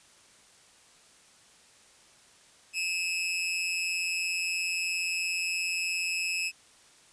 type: tone with amplitude modulation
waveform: sawtooth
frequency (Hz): 2583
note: E7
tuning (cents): -36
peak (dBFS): -22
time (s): 2.73-6.52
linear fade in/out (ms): 50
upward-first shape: sine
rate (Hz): 177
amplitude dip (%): 65
effects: white hiss -58 dBFS RMS until 7.12 s + resampled to 22050 Hz